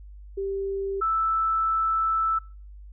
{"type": "tone pair in turn", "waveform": "sine", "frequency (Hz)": [392, 1318.5], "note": ["G4", "E6"], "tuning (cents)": [0, 0], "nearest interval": "octave + major sixth", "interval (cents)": 2100, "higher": "second", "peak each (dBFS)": [-26, -21], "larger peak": "second", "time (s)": [[0.37, 1.01], [1.01, 2.39]], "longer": "second", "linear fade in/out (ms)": 10, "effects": ["noise-tail reverb RT60 0.4 s tail -26 dB re dry", "added 50 Hz sine -41 dBFS peak until 2.92 s"]}